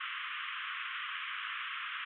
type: band-pass noise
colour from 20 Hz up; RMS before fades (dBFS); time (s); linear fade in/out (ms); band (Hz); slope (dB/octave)
pink; -40; 0-2.05; 10; 1100 to 3300; 96
effects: none